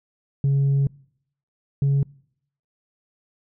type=tone pair in turn; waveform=sine; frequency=138.59 / 139.25 Hz; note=C#3 / C#3; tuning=0 / +8 cents; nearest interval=unison; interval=8 cents; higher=second; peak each=-14 dBFS; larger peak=neither; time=0.44-0.87 / 1.82-2.03 s; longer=first; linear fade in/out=2 ms; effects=noise-tail reverb RT60 0.7 s tail -26 dB re dry + tanh soft clip ceiling -15 dBFS